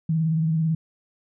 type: tone with vibrato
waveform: sine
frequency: 160.4 Hz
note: E3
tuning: 47 cents flat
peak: -19 dBFS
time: 0.09-0.75 s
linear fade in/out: 5 ms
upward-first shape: sine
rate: 18 Hz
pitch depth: 49 cents each way
effects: none